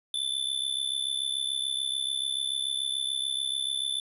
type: tone with amplitude modulation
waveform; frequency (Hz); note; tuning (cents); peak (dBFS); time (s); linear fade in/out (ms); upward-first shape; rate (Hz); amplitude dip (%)
square; 3513; A7; -3; -25; 0.14-4; 2; sine; 66.9; 80
effects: resampled to 32000 Hz